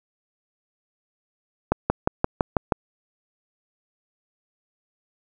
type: accelerating click train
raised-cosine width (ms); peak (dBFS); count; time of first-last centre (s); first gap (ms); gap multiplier
1; -4; 7; 1.72-2.722; 180; 0.97
effects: none